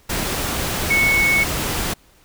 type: tone in noise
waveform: sine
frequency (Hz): 2210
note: C#7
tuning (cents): -6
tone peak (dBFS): -14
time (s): 0.9-1.44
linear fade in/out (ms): 10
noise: pink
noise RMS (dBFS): -23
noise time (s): 0.09-1.94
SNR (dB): +6
effects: pink hiss -54 dBFS RMS until 2.24 s